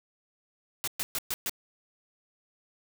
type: noise bursts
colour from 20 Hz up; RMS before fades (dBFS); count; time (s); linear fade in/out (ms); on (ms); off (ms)
white; -31; 5; 0.84-1.495; 0; 35; 120
effects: none